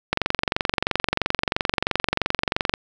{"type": "click train", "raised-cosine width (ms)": 0.3, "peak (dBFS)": -3, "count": 61, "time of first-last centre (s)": [0.13, 2.739], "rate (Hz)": 23, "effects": []}